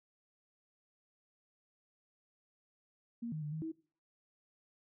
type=tone with pitch steps; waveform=sine; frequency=233.9 / 155.2 / 148.9 / 157.3 / 322.1 Hz; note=A#3 / D#3 / D3 / D#3 / E4; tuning=+6 / -4 / +24 / +19 / -40 cents; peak=-37 dBFS; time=3.22-3.72 s; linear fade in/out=10 ms; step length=100 ms; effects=noise-tail reverb RT60 0.4 s tail -20 dB re dry